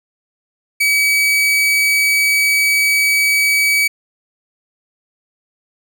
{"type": "tone", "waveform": "40% pulse", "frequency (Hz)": 2279, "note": "C#7", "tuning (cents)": 47, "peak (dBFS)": -11, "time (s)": [0.8, 3.88], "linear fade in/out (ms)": 10, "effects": []}